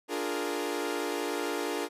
sawtooth chord, Bb dominant seventh, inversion first, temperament equal, 293.7 / 349.2 / 415.3 / 466.2 Hz, D4 / F4 / Ab4 / Bb4, 0 / 0 / 0 / 0 cents, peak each -32 dBFS, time 0.08-1.89 s, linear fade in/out 50 ms, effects resampled to 32000 Hz

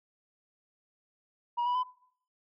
sine tone with pitch steps, 957 / 981.6 / 1006.9 Hz, A#5 / B5 / B5, +45 / -11 / +33 cents, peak -24 dBFS, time 1.57-1.837 s, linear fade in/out 20 ms, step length 89 ms, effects noise-tail reverb RT60 0.6 s tail -21 dB re dry + tanh soft clip ceiling -26 dBFS

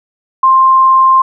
sine tone, 1053 Hz, C6, 11 cents sharp, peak -4 dBFS, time 0.43-1.22 s, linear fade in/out 5 ms, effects none

